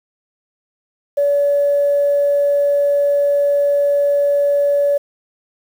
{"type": "tone", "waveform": "sine", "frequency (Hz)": 571, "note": "D5", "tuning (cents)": -49, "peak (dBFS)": -11, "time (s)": [1.17, 4.98], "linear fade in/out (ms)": 10, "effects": ["tanh soft clip ceiling -7 dBFS", "7-bit"]}